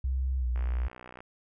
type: tone with pitch glide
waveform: sine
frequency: 65.3 to 60.93 Hz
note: C2 to B1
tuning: -3 to -23 cents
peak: -26 dBFS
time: 0.04-0.88 s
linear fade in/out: 5 ms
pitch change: -120 cents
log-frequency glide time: 0.39-0.46 s
type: click train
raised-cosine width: 0.5 ms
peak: -30 dBFS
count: 41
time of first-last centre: 0.56-1.205 s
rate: 62 Hz
effects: none